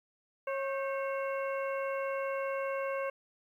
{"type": "harmonic tone with a mistuned harmonic", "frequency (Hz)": 545, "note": "C#5", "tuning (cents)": -29, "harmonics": [1, 2, 3, 4, 5], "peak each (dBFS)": [-33, -39, -43, -45, -47], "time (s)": [0.47, 3.1], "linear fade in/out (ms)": 5, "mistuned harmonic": 3, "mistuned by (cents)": -75, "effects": ["11-bit"]}